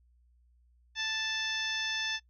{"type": "harmonic tone", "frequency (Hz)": 880, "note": "A5", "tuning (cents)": 0, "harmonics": [1, 2, 3, 4, 5, 6, 7], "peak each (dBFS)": [-46, -35, -39, -35, -47, -40, -44], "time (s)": [0.95, 2.2], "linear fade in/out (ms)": 50, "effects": ["noise-tail reverb RT60 0.1 s tail -22 dB re dry", "added 60 Hz sine -62 dBFS peak until 2.29 s"]}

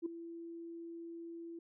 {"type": "tone with ADSR envelope", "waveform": "sine", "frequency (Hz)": 335.6, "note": "E4", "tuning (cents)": 31, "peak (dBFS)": -31, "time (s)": [0.02, 1.59], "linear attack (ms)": 39, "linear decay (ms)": 6, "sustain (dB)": -13, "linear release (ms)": 4, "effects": ["tanh soft clip ceiling -29 dBFS"]}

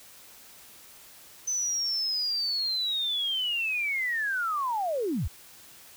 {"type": "linear sweep", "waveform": "sine", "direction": "down", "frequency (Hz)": [6120, 45.42], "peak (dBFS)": -26, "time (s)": [1.47, 5.28], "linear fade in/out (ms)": 10, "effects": ["white hiss -51 dBFS RMS until 5.96 s"]}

